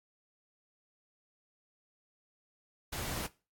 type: noise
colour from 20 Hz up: pink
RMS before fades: -38 dBFS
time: 2.92-3.27 s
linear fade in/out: 10 ms
effects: noise-tail reverb RT60 0.3 s tail -18 dB re dry + AAC 64 kbps